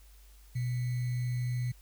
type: tone with sample-and-hold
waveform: sine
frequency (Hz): 123.47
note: B2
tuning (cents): 0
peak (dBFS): -29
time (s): 0.55-1.72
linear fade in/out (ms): 10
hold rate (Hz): 2100
effects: added 50 Hz sine -53 dBFS peak until 1.81 s + white hiss -63 dBFS RMS until 1.81 s